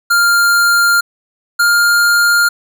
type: tone pair in turn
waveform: square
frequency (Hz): 1399 / 1406.2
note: F6 / F6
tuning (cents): +3 / +11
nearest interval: unison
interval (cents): 8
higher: second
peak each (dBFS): -9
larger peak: neither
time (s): 0.1-1.01 / 1.59-2.49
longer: first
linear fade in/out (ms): 10
effects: none